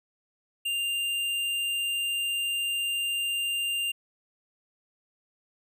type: tone with hard clipping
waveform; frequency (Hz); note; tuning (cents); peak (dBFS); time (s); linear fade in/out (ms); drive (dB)
triangle; 2794; F7; 0; -28; 0.65-3.92; 10; 15
effects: none